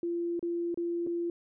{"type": "tone with dropouts", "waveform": "sine", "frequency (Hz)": 342.9, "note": "F4", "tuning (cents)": -32, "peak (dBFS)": -29, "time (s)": [0.03, 1.3], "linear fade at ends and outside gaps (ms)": 2, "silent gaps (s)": [[0.394, 0.427], [0.744, 0.774], [1.066, 1.071]], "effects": []}